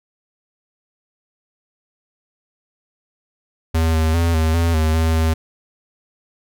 square tone with pitch steps, 81.2 / 79.7 / 84.1 / 79.8 / 83.9 / 78.8 / 80.9 / 80.4 Hz, E2 / D#2 / E2 / D#2 / E2 / D#2 / E2 / E2, -26 / +42 / +35 / +44 / +31 / +23 / -32 / -43 cents, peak -15 dBFS, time 3.74-5.34 s, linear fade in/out 10 ms, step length 200 ms, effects none

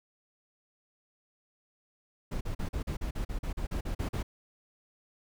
brown noise bursts, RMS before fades -33 dBFS, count 14, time 2.31-4.23 s, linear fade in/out 10 ms, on 100 ms, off 40 ms, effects none

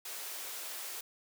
white high-pass noise, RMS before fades -42 dBFS, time 0.05-1.01 s, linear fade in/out 5 ms, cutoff 360 Hz, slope 24 dB/octave, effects none

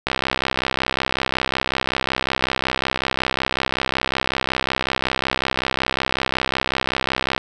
click train, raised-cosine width 0.3 ms, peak -3 dBFS, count 479, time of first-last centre 0.07-7.379 s, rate 65.4 Hz, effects none

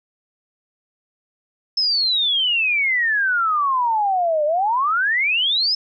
sine exponential two-way sweep, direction down then up, 5274 to 585 to 5274 Hz, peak -16 dBFS, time 1.77-5.75 s, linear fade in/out 5 ms, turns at 4.45 s, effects none

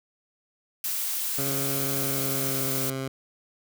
blue noise, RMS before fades -29 dBFS, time 0.84-2.9 s, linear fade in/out 2 ms
15% pulse tone with pitch glide, 137.3 to 133.47 Hz, C#3 to C3, -16 to +35 cents, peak -23 dBFS, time 1.38-3.08 s, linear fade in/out 2 ms, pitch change -49 cents, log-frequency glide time 1.96-2.87 s
effects none

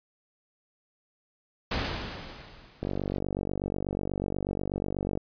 pink noise with exponential decay, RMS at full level -27 dBFS, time 1.71-3.19 s, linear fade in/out 5 ms, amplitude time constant 320 ms
click train, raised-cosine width 2 ms, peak -17 dBFS, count 114, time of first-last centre 2.83-5.174 s, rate 48.2 Hz
effects resampled to 11025 Hz

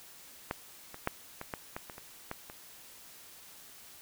clicks, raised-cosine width 0.5 ms, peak -17 / -28 / -14 / -24 / -20 / -22 / -28 / -30 / -21 / -29 dBFS, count 10, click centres 0.511 / 0.944 / 1.074 / 1.414 / 1.538 / 1.765 / 1.898 / 1.981 / 2.314 / 2.499 s, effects white hiss -53 dBFS RMS until 4.01 s

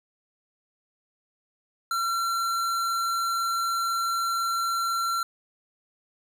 sine tone with hard clipping, 1361 Hz, F6, 45 cents flat, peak -26 dBFS, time 1.91-5.23 s, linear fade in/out 2 ms, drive 17 dB, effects none

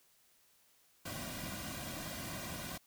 pink noise with comb filter, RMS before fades -43 dBFS, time 1.05-2.78 s, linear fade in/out 10 ms, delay 2.3 ms, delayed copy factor -0.75, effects white hiss -69 dBFS RMS until 2.86 s

